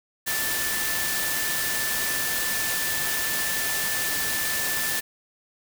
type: tone in noise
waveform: sine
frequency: 1760 Hz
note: A6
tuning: in tune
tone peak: -30 dBFS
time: 0.26-5.01 s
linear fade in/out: 20 ms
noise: white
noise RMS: -27 dBFS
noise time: 0.26-5.01 s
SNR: -6 dB
effects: none